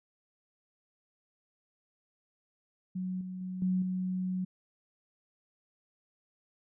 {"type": "tone with level steps", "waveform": "sine", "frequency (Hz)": 184.6, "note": "F#3", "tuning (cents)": -4, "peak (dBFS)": [-32, -37, -35, -26, -30], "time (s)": [2.95, 4.45], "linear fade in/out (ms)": 10, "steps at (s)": [3.21, 3.41, 3.62, 3.82], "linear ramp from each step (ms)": 2, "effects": []}